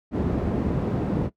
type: low-pass noise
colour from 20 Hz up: white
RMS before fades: -24 dBFS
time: 0.11-1.3 s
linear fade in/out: 50 ms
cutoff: 280 Hz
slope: 12 dB/octave
effects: noise-tail reverb RT60 0.1 s tail -18 dB re dry + high-pass 60 Hz 12 dB/octave